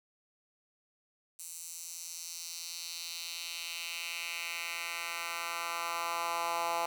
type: tone with high-pass filter sweep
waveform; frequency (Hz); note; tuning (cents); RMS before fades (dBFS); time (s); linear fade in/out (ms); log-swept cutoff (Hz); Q
10% pulse; 169.3; E3; +46; -38; 1.39-6.86; 2; 8200 to 810; 1.8
effects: none